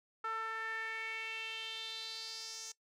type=tone with band-pass filter sweep; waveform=sawtooth; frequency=446.1 Hz; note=A4; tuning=24 cents sharp; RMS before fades=-42 dBFS; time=0.24-2.72 s; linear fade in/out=5 ms; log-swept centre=1300 to 6200 Hz; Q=4.4; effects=noise-tail reverb RT60 0.1 s tail -19 dB re dry